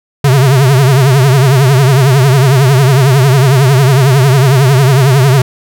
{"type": "tone with vibrato", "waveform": "square", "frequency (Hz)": 134, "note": "C3", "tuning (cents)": 42, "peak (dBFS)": -5, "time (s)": [0.24, 5.42], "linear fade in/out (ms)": 5, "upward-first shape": "triangle", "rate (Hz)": 11, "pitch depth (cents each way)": 160, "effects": []}